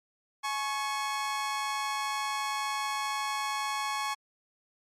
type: tone pair together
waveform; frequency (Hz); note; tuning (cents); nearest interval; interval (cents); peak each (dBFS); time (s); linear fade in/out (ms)
sawtooth; 847 / 1102; G#5 / C#6; +34 / -11; perfect fourth; 455; -30 / -28; 0.43-4.15; 20
effects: low-pass 10000 Hz 12 dB/octave + MP3 64 kbps